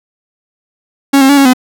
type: tone with pitch steps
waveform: 45% pulse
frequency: 276.6 / 267.7 / 283.8 / 275.7 / 253.5 Hz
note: C#4 / C4 / C#4 / C#4 / B3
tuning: -4 / +40 / +41 / -9 / +45 cents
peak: -4 dBFS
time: 1.13-1.535 s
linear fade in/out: 10 ms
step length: 81 ms
effects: none